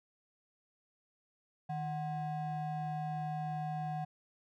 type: ring-modulated tone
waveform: triangle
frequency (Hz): 448.5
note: A4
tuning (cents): +33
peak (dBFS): -30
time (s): 1.69-4.05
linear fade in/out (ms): 10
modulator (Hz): 293
effects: none